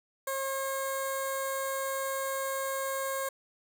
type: tone with notch filter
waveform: 10% pulse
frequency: 539 Hz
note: C#5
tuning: 49 cents flat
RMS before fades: -33 dBFS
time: 0.27-3.29 s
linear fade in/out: 5 ms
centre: 2800 Hz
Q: 0.53
effects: none